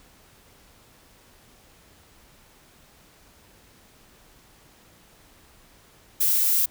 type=noise; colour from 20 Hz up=violet; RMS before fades=-21 dBFS; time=6.2-6.66 s; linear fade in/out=10 ms; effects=pink hiss -55 dBFS RMS until 6.7 s